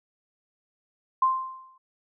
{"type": "tone with exponential decay", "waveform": "sine", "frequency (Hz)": 1046, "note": "C6", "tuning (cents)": -1, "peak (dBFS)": -16, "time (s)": [1.22, 1.78], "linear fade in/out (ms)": 5, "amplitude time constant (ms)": 120, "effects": []}